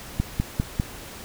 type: click train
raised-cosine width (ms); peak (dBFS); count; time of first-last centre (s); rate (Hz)
5; -9; 4; 0.2-0.799; 5.01
effects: pink hiss -40 dBFS RMS until 1.24 s